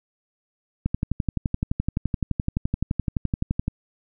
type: click train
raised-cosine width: 5 ms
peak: -10 dBFS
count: 34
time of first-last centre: 0.86-3.681 s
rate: 11.7 Hz
effects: none